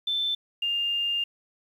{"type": "tone pair in turn", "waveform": "sine", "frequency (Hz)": [3536, 2807], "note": ["A7", "F7"], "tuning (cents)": [8, 8], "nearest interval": "major third", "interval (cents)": 400, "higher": "first", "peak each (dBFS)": -24, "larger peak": "neither", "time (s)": [[0.07, 0.35], [0.62, 1.24]], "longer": "second", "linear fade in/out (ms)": 5, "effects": ["9-bit"]}